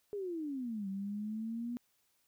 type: exponential two-way sweep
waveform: sine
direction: down then up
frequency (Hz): 420.8 to 191.7 to 243.5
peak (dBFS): -36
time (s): 0.13-1.77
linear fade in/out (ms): 0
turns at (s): 0.88
effects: white hiss -75 dBFS RMS until 2.27 s